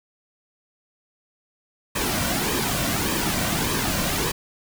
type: noise with flanger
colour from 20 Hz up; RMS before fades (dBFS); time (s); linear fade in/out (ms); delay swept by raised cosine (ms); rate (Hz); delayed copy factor
pink; -24; 1.95-4.32; 10; 1.4 to 2.4; 1.7; -0.55
effects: none